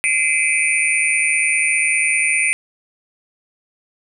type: tone cluster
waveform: sine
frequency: 2063 / 2296 / 2406 / 2561 / 9160 Hz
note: C7 / D7 / D7 / D#7 / D9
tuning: -25 / -40 / +41 / +49 / -44 cents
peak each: -21 dBFS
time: 0.04-2.53 s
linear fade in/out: 0 ms
effects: none